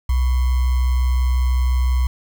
sine tone with sample-and-hold, 62.9 Hz, B1, 32 cents sharp, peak -14 dBFS, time 0.09-2.07 s, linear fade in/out 5 ms, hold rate 1050 Hz, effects none

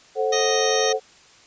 sine chord, F# diminished, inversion first, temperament equal with one note detuned, 440 / 531.2 / 740 Hz, A4 / C5 / F#5, 0 / +26 / 0 cents, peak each -22 / -24 / -26 dBFS, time 0.15-1 s, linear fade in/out 50 ms
harmonic tone, 622.3 Hz, D#5, in tune, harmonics 1 / 2 / 3 / 4 / 5 / 6 / 7 / 9 / 10, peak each -36 / -32 / -29 / -35 / -32 / -29 / -36 / -27 / -30 dBFS, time 0.32-0.93 s, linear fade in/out 10 ms
effects white hiss -51 dBFS RMS until 1.46 s + resampled to 16000 Hz

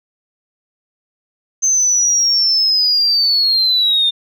sine linear sweep, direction down, 6272 to 3607 Hz, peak -10 dBFS, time 1.62-4.11 s, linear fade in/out 20 ms, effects tanh soft clip ceiling -6 dBFS

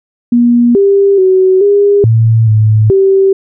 sine tone with pitch steps, 239.4 / 397 / 375.4 / 405.1 / 112.9 / 108.3 / 387.4 Hz, A#3 / G4 / F#4 / G#4 / A2 / A2 / G4, +46 / +22 / +25 / -43 / +45 / -27 / -20 cents, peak -4 dBFS, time 0.32-3.33 s, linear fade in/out 5 ms, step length 430 ms, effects none

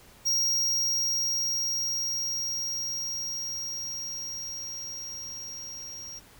square tone with level ramp, 5620 Hz, F8, 10 cents sharp, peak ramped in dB -23 to -39 dBFS, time 0.25-6.2 s, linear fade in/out 20 ms, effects pink hiss -54 dBFS RMS until 6.39 s

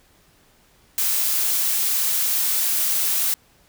blue noise, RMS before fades -21 dBFS, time 0.98-3.34 s, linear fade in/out 0 ms, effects pink hiss -57 dBFS RMS until 3.68 s

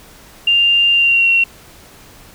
sine tone with pitch glide, 2794 to 2735 Hz, F7 to F7, 0 to -37 cents, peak -9 dBFS, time 0.47-1.44 s, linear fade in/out 5 ms, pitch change -37 cents, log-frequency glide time 0.92-1.3 s, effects pink hiss -42 dBFS RMS until 2.34 s

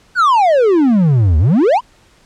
triangle exponential two-way sweep, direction down then up, 1551 to 73.4 to 1074 Hz, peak -6 dBFS, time 0.15-1.81 s, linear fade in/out 50 ms, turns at 1.38 s, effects pink hiss -50 dBFS RMS until 2.25 s + low-pass 8000 Hz 12 dB/octave

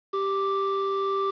triangle tone pair together, 392 / 1174.7 Hz, G4 / D6, 0 / 0 cents, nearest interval octave + perfect fifth, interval 1900 cents, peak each -24 / -25 dBFS, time 0.13-1.31 s, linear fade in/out 10 ms, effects resampled to 11025 Hz + 8-bit

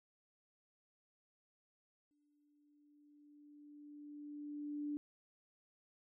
sine tone with exponential growth, 293.7 Hz, D4, in tune, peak -37 dBFS, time 2.11-4.97 s, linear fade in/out 0 ms, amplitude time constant 620 ms, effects none

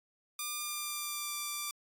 5% pulse tone with pitch glide, 1200 to 1177.3 Hz, D6 to D6, +37 to +4 cents, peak -24 dBFS, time 0.39-1.71 s, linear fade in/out 2 ms, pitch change -33 cents, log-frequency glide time 0.57-1.35 s, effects AAC 64 kbps

